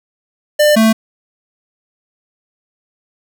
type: tone pair in turn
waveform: square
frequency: 597 / 221.7 Hz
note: D5 / A3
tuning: +28 / +13 cents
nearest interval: octave + perfect fourth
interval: 1715 cents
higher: first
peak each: -8 dBFS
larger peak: neither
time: 0.59-0.76 / 0.76-0.93 s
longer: neither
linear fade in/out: 10 ms
effects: none